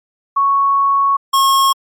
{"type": "tone pair in turn", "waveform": ["sine", "square"], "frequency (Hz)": [1108.7, 1086.5], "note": ["C#6", "C#6"], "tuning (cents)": [0, -35], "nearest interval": "unison", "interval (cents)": 35, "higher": "first", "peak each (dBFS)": -10, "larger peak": "neither", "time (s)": [[0.36, 1.17], [1.33, 1.73]], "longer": "first", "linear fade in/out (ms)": 10, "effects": ["MP3 64 kbps"]}